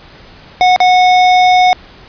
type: tone with dropouts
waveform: square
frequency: 732 Hz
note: F#5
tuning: 19 cents flat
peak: -6 dBFS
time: 0.61-1.73 s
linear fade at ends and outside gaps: 0 ms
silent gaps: 0.762-0.803 s
effects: pink hiss -38 dBFS RMS until 2.08 s + resampled to 11025 Hz